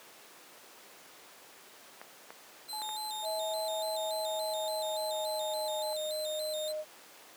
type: clicks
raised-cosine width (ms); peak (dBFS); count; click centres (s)
0.5; -29; 4; 2.015 / 2.305 / 2.818 / 2.891
type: tone with vibrato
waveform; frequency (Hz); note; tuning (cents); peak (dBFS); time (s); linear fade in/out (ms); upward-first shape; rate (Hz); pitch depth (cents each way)
sawtooth; 3870; B7; -36; -36; 2.68-6.73; 20; square; 3.5; 91
type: tone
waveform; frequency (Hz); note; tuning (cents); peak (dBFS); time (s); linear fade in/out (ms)
sine; 859; A5; -42; -38; 2.73-5.93; 0
type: tone with pitch glide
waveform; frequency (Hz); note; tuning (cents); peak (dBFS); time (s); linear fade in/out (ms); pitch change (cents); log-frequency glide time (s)
sine; 641 to 616; E5 to D#5; -49 to -17; -33; 3.22-6.85; 50; -68; 3.73-5.99
effects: pink hiss -53 dBFS RMS until 7.36 s + high-pass 400 Hz 12 dB/octave